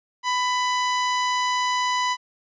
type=tone; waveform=sawtooth; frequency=996 Hz; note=B5; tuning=14 cents sharp; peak=-17 dBFS; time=0.23-2.17 s; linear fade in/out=50 ms; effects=resampled to 16000 Hz